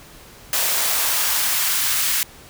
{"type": "noise with high-pass filter sweep", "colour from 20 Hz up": "white", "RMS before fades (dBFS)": -20, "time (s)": [0.53, 2.23], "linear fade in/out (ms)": 0, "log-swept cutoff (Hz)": [490, 1600], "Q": 0.93, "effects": ["pink hiss -44 dBFS RMS until 2.49 s"]}